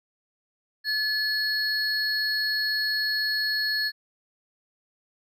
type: tone pair together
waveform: triangle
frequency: 1720 / 4334 Hz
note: A6 / C#8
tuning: -40 / -40 cents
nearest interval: octave + major third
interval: 1600 cents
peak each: -25 / -25 dBFS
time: 0.84-3.92 s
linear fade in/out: 50 ms
effects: none